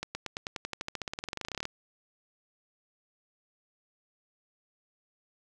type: accelerating click train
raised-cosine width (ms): 0.2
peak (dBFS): -17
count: 28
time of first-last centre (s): 0.03-1.654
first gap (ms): 120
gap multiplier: 0.94
effects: none